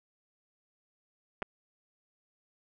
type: clicks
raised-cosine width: 0.5 ms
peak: -19 dBFS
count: 2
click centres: 1.421 / 1.426 s
effects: none